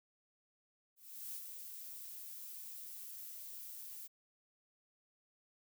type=noise with ADSR envelope; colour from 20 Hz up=violet; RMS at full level=-44 dBFS; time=0.96-4.08 s; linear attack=390 ms; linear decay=51 ms; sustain=-5 dB; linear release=22 ms; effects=none